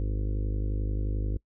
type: harmonic tone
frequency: 51.4 Hz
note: G#1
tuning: 17 cents flat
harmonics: 1 / 2 / 4 / 5 / 6 / 7 / 8 / 9 / 10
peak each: -27 / -33 / -44 / -45 / -42 / -47 / -48 / -50 / -51 dBFS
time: 0-1.37 s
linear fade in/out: 0 ms
effects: noise-tail reverb RT60 0.1 s tail -23 dB re dry